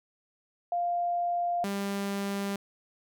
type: tone pair in turn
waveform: sine / sawtooth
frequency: 698.5 / 199.09 Hz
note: F5 / G3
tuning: 0 / +27 cents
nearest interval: octave + minor seventh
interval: 2173 cents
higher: first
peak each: -26 dBFS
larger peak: neither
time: 0.72-1.64 / 1.64-2.56 s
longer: neither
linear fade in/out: 2 ms
effects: none